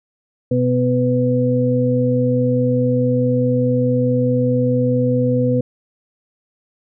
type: harmonic tone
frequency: 124.7 Hz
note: B2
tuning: 17 cents sharp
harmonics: 1 / 2 / 4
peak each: -18 / -18 / -18 dBFS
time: 0.51-5.61 s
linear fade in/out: 5 ms
effects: none